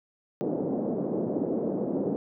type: band-pass noise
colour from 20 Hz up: pink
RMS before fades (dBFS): -29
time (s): 0.41-2.16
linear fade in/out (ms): 0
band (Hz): 200 to 530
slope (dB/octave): 24
effects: none